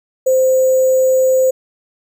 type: tone with sample-and-hold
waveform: sine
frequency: 520 Hz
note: C5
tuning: 11 cents flat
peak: -9 dBFS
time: 0.26-1.51 s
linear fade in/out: 10 ms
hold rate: 7350 Hz
effects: none